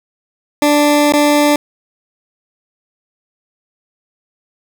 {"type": "tone with dropouts", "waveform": "20% pulse", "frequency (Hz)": 293.7, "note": "D4", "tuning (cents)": 0, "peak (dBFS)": -4, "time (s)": [0.62, 1.56], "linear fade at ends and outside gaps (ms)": 2, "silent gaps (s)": [1.123, 1.136], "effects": []}